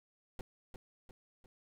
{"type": "noise with echo", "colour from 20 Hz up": "brown", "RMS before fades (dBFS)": -40, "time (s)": [0.39, 0.41], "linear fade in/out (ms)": 2, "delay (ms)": 350, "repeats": 3, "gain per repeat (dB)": -6, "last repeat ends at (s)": 1.46, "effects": []}